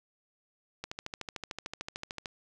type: click train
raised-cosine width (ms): 0.2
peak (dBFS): -20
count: 20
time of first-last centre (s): 0.84-2.258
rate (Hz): 13.4
effects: none